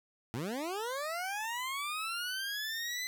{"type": "linear sweep", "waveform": "20% pulse", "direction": "up", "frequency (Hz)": [105.2, 2034], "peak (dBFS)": -30, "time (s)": [0.34, 3.07], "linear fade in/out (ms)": 0, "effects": []}